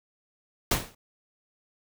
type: noise with exponential decay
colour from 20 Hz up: pink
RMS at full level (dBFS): -20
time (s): 0.71-0.95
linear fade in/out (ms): 5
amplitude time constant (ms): 51
effects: none